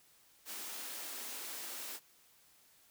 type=high-pass noise; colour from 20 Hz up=white; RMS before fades=-44 dBFS; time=0.45-2 s; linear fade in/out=50 ms; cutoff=220 Hz; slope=48 dB/octave; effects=white hiss -66 dBFS RMS until 2.9 s